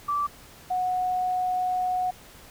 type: tone pair in turn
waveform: sine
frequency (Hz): 1164 / 733.3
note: D6 / F#5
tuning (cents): -16 / -16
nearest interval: minor sixth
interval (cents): 800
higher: first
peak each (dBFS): -23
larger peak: neither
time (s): 0.08-0.27 / 0.7-2.11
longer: second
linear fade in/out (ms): 10
effects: pink hiss -49 dBFS RMS until 2.5 s